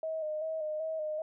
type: tone with vibrato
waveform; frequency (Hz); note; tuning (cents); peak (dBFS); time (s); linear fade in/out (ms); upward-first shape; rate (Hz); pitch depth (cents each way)
sine; 626; D#5; +10; -32; 0.03-1.22; 2; square; 2.6; 34
effects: none